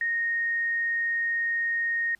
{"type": "tone", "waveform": "sine", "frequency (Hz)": 1858, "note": "A#6", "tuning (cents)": -6, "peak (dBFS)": -24, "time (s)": [0.01, 2.15], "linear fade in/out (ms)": 2, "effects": ["pink hiss -65 dBFS RMS until 2.19 s", "resampled to 32000 Hz"]}